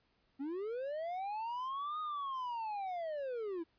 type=linear two-way sweep; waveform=triangle; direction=up then down; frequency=261.6 to 1250 to 317.9 Hz; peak=-35 dBFS; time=0.39-3.64 s; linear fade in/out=20 ms; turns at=2 s; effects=pink hiss -75 dBFS RMS until 3.78 s + resampled to 11025 Hz